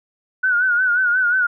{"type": "tone with vibrato", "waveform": "sine", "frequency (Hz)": 1471, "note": "F#6", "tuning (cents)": -11, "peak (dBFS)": -14, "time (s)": [0.43, 1.47], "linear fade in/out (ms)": 10, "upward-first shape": "sine", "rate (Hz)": 5.6, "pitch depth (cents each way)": 73, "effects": []}